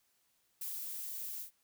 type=noise with ADSR envelope; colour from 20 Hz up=violet; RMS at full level=-40 dBFS; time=0.61-1.51 s; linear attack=5 ms; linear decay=210 ms; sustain=-2 dB; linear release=110 ms; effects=white hiss -75 dBFS RMS until 1.63 s